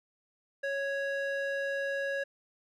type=tone with band-pass filter; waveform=square; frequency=554 Hz; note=C#5; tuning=1 cent flat; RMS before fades=-33 dBFS; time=0.63-2.24 s; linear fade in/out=10 ms; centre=1200 Hz; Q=5; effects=none